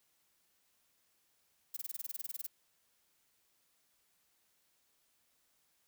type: noise bursts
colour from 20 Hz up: violet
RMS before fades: -40 dBFS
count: 15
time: 1.74-2.467 s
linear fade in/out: 5 ms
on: 27 ms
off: 23 ms
effects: white hiss -75 dBFS RMS until 5.87 s